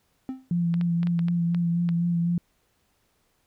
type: tone with exponential decay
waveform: triangle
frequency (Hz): 261.4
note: C4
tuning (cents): -1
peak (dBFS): -24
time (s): 0.29-0.5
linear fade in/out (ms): 1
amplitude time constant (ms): 44
type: tone with vibrato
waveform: sine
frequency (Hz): 171.3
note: F3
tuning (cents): -33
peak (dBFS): -21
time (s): 0.51-2.38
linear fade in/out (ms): 2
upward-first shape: sine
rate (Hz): 4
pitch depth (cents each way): 22
type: clicks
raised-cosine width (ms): 0.3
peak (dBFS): -23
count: 8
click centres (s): 0.741 / 0.812 / 1.031 / 1.071 / 1.192 / 1.284 / 1.547 / 1.89
effects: pink hiss -69 dBFS RMS until 3.46 s